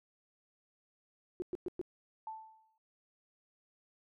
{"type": "tone bursts", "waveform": "sine", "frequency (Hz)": 359.4, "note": "F4", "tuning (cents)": 50, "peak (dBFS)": -34, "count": 4, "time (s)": [1.4, 1.814], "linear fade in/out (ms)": 0, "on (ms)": 21, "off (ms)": 110}
{"type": "tone with exponential decay", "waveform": "sine", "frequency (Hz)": 880, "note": "A5", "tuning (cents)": 0, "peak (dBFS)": -38, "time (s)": [2.27, 2.78], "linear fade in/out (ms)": 2, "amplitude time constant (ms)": 110}
{"effects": []}